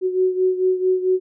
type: beating tone pair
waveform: sine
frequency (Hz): 370 / 374.5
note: F#4 / F#4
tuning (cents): 0 / +21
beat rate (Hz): 4.5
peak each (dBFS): -17 / -22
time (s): 0.01-1.2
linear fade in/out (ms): 50
effects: none